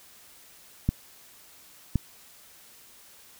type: clicks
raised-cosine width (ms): 5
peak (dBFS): -10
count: 2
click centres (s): 0.89 / 1.957
effects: white hiss -53 dBFS RMS until 3.39 s